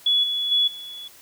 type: tone with level steps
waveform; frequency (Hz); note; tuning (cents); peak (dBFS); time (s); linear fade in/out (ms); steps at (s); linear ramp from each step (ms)
sine; 3397; G#7; +38; -16 / -22 / -16 / -34; 0.06-1.08; 5; 0.23 / 0.51 / 0.67; 10
effects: white hiss -49 dBFS RMS until 1.21 s